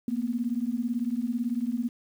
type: beating tone pair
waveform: sine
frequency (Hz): 229.7 / 247.7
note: A#3 / B3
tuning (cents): -25 / +5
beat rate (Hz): 18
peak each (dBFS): -29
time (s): 0.08-1.89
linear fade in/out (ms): 2
effects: 9-bit